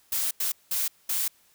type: noise bursts at uneven times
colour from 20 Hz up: blue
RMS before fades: -27 dBFS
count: 4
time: 0.12-0.31 / 0.4-0.52 / 0.71-0.88 / 1.09-1.28 s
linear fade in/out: 5 ms
effects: white hiss -62 dBFS RMS until 1.54 s